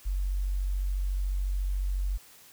sine tone, 47 Hz, F#1, 28 cents sharp, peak -26 dBFS, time 0.05-2.18 s, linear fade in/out 20 ms, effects white hiss -54 dBFS RMS until 2.52 s

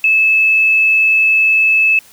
sine tone, 2609 Hz, E7, 18 cents flat, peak -8 dBFS, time 0.04-1.99 s, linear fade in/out 2 ms, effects white hiss -44 dBFS RMS until 2.12 s

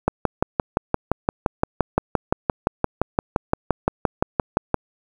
click train, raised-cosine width 1 ms, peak -3 dBFS, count 28, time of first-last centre 0.08-4.743 s, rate 5.79 Hz, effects 7-bit

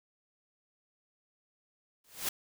white noise with exponential growth, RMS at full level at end -29 dBFS, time 2.04-2.29 s, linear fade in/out 5 ms, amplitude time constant 53 ms, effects none

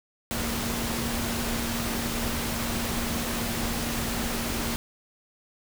sine tone in noise, 233.1 Hz, A#3, in tune, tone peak -33 dBFS, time 0.31-4.76 s, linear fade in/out 0 ms, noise pink, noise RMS -30 dBFS, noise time 0.31-4.76 s, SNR -6 dB, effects none

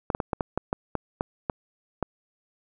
clicks, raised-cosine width 1 ms, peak -11 dBFS, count 11, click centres 0.102 / 0.149 / 0.202 / 0.332 / 0.408 / 0.576 / 0.729 / 0.953 / 1.209 / 1.498 / 2.027 s, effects none

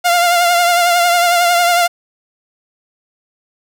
sawtooth tone with vibrato, 698.5 Hz, F5, in tune, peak -6 dBFS, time 0.04-1.88 s, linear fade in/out 20 ms, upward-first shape triangle, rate 11 Hz, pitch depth 45 cents each way, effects none

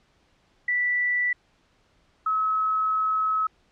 sine tone pair in turn, 1967 / 1286.2 Hz, B6 / E6, -7 / -43 cents, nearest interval perfect fifth, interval 736 cents, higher first, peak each -21 dBFS, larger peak neither, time 0.68-1.33 / 2.26-3.47 s, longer second, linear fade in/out 5 ms, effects pink hiss -64 dBFS RMS until 3.71 s + low-pass 5000 Hz 12 dB/octave

